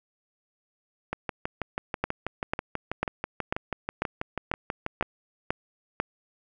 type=two click trains; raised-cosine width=0.5 ms; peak=-14 / -10 dBFS; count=25 / 9; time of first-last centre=1.13-5.026 / 2.04-6 s; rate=6.16 / 2.02 Hz; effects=none